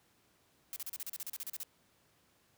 blue noise bursts, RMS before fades -41 dBFS, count 14, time 0.73-1.632 s, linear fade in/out 0 ms, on 31 ms, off 36 ms, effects pink hiss -70 dBFS RMS until 2.57 s + high-pass 80 Hz 12 dB/octave

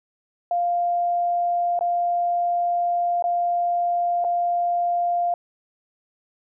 sine tone with dropouts, 698.5 Hz, F5, in tune, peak -19 dBFS, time 0.51-5.34 s, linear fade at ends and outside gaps 2 ms, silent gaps 1.791-1.809 / 3.224-3.24 / 4.242-4.247 s, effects none

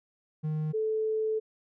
triangle / sine tone pair in turn, 154.4 / 436.7 Hz, D#3 / A4, -13 / -13 cents, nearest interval octave + tritone, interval 1800 cents, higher second, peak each -26 dBFS, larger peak neither, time 0.43-0.73 / 0.73-1.4 s, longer second, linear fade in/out 20 ms, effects none

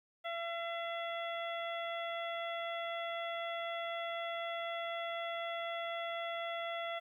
harmonic tone, 676 Hz, E5, 43 cents sharp, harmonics 1 / 2 / 3 / 4 / 5, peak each -39 / -44 / -44 / -52 / -47 dBFS, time 0.24-7 s, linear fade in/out 20 ms, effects 12-bit

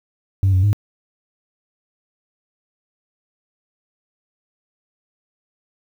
sine tone with pitch steps, 96.5 / 93 / 102.6 Hz, G2 / F#2 / G#2, -27 / +9 / -21 cents, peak -10 dBFS, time 0.43-0.73 s, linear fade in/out 0 ms, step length 100 ms, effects tanh soft clip ceiling -10 dBFS + 8-bit

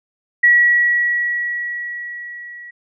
sine tone with level ramp, 1926 Hz, B6, 44 cents flat, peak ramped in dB -7 to -33 dBFS, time 0.43-2.71 s, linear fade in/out 10 ms, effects none

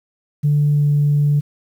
sine tone with pitch glide, 146.83 to 145.9 Hz, D3 to D3, 0 to -11 cents, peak -11 dBFS, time 0.43-1.41 s, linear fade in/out 20 ms, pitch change -11 cents, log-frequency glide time 0.72-0.85 s, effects tanh soft clip ceiling -8 dBFS + 8-bit

